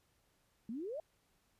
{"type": "exponential sweep", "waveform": "sine", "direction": "up", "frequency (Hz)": [209.6, 659.3], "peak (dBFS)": -39, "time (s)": [0.69, 1], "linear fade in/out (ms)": 2, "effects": ["pink hiss -75 dBFS RMS until 1.59 s", "resampled to 32000 Hz"]}